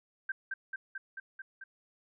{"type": "tone with echo", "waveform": "sine", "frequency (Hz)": 1568, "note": "G6", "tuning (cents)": 0, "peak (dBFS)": -31, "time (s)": [0.29, 0.32], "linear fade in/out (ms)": 5, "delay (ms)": 220, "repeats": 6, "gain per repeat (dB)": -2, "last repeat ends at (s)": 1.64, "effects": []}